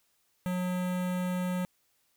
square tone with notch filter, 181.2 Hz, F#3, 36 cents flat, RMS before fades -31 dBFS, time 0.46-1.65 s, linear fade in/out 0 ms, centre 5000 Hz, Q 1.1, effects white hiss -72 dBFS RMS until 2.16 s

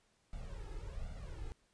brown noise with flanger, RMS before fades -44 dBFS, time 0.33-1.52 s, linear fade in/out 0 ms, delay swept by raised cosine 1.4 to 2.4 ms, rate 1.3 Hz, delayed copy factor +0.95, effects pink hiss -74 dBFS RMS until 1.73 s + resampled to 22050 Hz

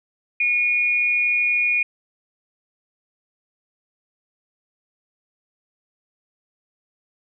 sine tone pair together, 2177 / 2444 Hz, C#7 / D#7, -32 / -32 cents, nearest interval major second, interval 200 cents, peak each -28 / -17 dBFS, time 0.4-1.83 s, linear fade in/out 5 ms, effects none

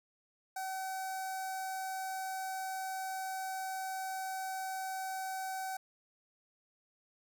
sawtooth tone with notch filter, 761 Hz, F#5, 48 cents sharp, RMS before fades -39 dBFS, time 0.56-5.77 s, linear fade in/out 5 ms, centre 3000 Hz, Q 0.72, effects none

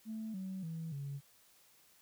sine tone with pitch steps, 220 / 189.32 / 162.92 / 140.2 Hz, A3 / F#3 / E3 / C#3, 0 / +40 / -20 / +20 cents, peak -38 dBFS, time 0.05-1.21 s, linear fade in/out 50 ms, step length 290 ms, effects tanh soft clip ceiling -35 dBFS + white hiss -66 dBFS RMS until 2.01 s

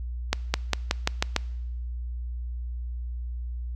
accelerating click train, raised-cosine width 0.2 ms, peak -4 dBFS, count 7, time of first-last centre 0.33-1.363 s, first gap 210 ms, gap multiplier 0.92, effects noise-tail reverb RT60 1.0 s tail -23 dB re dry + added 60 Hz sine -30 dBFS peak until 3.75 s

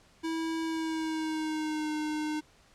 square tone with pitch glide, 325.3 to 305.3 Hz, E4 to D#4, -23 to -33 cents, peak -31 dBFS, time 0.23-2.41 s, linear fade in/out 20 ms, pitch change -110 cents, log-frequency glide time 0.63-1.91 s, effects pink hiss -61 dBFS RMS until 2.74 s + low-pass 8000 Hz 12 dB/octave

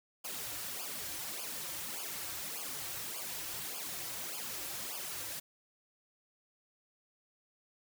white noise with flanger, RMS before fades -41 dBFS, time 0.24-5.4 s, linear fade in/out 10 ms, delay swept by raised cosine 0.51 to 4.81 ms, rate 1.7 Hz, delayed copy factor -0.95, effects none

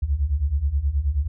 sine beating tone pair, 65.41 / 74.81 Hz, C2 / D2, 0 / +33 cents, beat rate 9.4 Hz, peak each -24 / -21 dBFS, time 0.02-1.28 s, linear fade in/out 10 ms, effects none

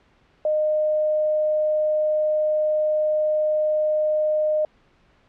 sine tone, 613 Hz, D#5, 26 cents flat, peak -18 dBFS, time 0.45-4.65 s, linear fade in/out 2 ms, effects pink hiss -59 dBFS RMS until 5.28 s + low-pass 3000 Hz 12 dB/octave

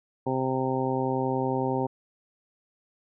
harmonic tone, 130.81 Hz, C3, in tune, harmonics 1 / 2 / 3 / 4 / 5 / 6 / 7, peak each -32 / -30 / -30 / -32 / -40 / -33 / -33 dBFS, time 0.26-1.87 s, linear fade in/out 10 ms, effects none

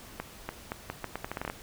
accelerating click train, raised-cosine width 0.5 ms, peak -18 dBFS, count 13, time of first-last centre 0.2-1.499 s, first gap 290 ms, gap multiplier 0.79, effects pink hiss -49 dBFS RMS until 1.62 s

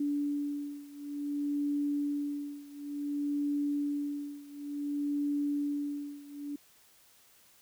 sine beating tone pair, 288.6 / 289.16 Hz, D4 / D4, -30 / -27 cents, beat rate 0.56 Hz, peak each -33 / -35 dBFS, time 0-6.56 s, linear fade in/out 5 ms, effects white hiss -62 dBFS RMS until 7.61 s

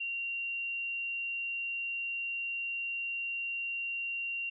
sine tone, 2760 Hz, F7, 21 cents flat, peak -33 dBFS, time 0-4.5 s, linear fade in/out 10 ms, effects none

